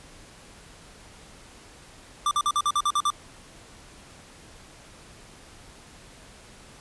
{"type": "tone bursts", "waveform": "square", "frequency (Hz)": 1180, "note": "D6", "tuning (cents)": 8, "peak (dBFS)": -21, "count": 9, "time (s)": [2.26, 3.103], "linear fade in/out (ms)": 2, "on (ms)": 51, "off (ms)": 48, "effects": ["pink hiss -49 dBFS RMS until 6.8 s", "resampled to 24000 Hz"]}